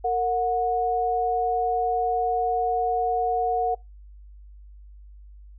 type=tone pair together; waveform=sine; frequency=460 / 730.2 Hz; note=A#4 / F#5; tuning=-23 / -23 cents; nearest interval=minor sixth; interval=800 cents; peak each=-26 / -22 dBFS; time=0.04-3.75 s; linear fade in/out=10 ms; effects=noise-tail reverb RT60 0.2 s tail -23 dB re dry + added 50 Hz sine -43 dBFS peak until 5.58 s